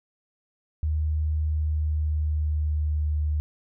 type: tone with pitch glide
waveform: sine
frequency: 77 to 75.5 Hz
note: D#2 to D2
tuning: -17 to +48 cents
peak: -22 dBFS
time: 0.83-3.4 s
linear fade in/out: 0 ms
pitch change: -35 cents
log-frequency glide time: 1.45-3.21 s
effects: none